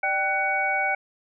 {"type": "tone cluster", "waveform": "sine", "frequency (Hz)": [597, 777, 1488, 2250], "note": ["D5", "G5", "F#6", "C#7"], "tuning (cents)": [28, -16, 9, 25], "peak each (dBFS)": [-32, -26, -28, -25], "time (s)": [0.03, 0.95], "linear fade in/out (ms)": 5, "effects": []}